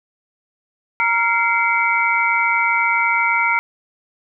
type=tone cluster; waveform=sine; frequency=935 / 1383 / 2086 / 2278 Hz; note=A#5 / F6 / C7 / C#7; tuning=+5 / -17 / -6 / +47 cents; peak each=-20 dBFS; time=1-3.59 s; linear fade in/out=0 ms; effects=none